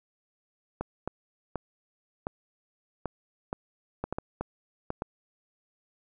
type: clicks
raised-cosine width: 1 ms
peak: -17 dBFS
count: 12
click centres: 0.81 / 1.076 / 1.557 / 2.269 / 3.057 / 3.529 / 4.04 / 4.126 / 4.185 / 4.41 / 4.904 / 5.021 s
effects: none